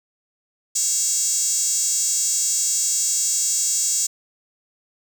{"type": "tone with high-pass filter", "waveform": "5% pulse", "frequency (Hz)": 552, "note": "C#5", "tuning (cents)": -7, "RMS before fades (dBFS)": -21, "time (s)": [0.75, 4.07], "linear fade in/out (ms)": 10, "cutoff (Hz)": 7300, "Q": 4.6, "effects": []}